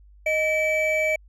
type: tone pair together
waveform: triangle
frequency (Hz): 622.3 / 2306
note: D#5 / D7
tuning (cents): 0 / -32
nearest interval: octave + major seventh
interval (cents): 2268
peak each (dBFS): -21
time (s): 0.26-1.16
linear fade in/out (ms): 5
effects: added 50 Hz sine -48 dBFS peak until 1.28 s